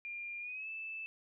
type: tone with pitch glide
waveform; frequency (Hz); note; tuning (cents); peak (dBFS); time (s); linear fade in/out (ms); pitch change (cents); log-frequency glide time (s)
sine; 2400 to 2632; D7 to E7; +37 to -3; -40; 0.05-1.06; 0; +160; 0.4-0.69
effects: none